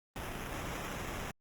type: noise with sample-and-hold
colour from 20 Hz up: pink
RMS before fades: -40 dBFS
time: 0.16-1.31 s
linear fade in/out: 0 ms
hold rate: 4410 Hz
effects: Opus 32 kbps